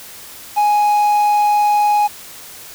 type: tone with quantisation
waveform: triangle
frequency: 832 Hz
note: G#5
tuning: 3 cents sharp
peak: -9 dBFS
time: 0.56-2.08 s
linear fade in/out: 20 ms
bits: 6
effects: white hiss -36 dBFS RMS until 2.74 s